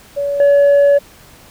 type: tone with level steps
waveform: sine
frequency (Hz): 568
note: C#5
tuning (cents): +42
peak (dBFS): -15 / -4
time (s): 0.16-0.99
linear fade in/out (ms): 20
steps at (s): 0.4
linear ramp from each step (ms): 2
effects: tanh soft clip ceiling -6 dBFS + pink hiss -43 dBFS RMS until 1.5 s